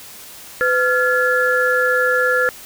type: tone cluster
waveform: sine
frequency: 503 / 1388 / 1705 Hz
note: B4 / F6 / G#6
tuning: +32 / -11 / +45 cents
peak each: -18 dBFS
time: 0.61-2.49 s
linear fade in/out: 0 ms
effects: white hiss -38 dBFS RMS until 2.65 s